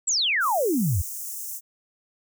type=exponential sweep; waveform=sine; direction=down; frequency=8060 to 75.8 Hz; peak=-20 dBFS; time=0.07-1.02 s; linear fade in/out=10 ms
type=high-pass noise; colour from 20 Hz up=white; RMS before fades=-34 dBFS; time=0.4-1.61 s; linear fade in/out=50 ms; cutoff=6000 Hz; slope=48 dB/octave
effects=none